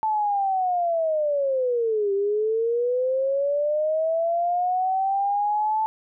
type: linear two-way sweep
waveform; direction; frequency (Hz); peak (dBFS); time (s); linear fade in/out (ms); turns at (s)
sine; down then up; 880 to 392 to 880; -20; 0.03-5.86; 0; 2.13
effects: none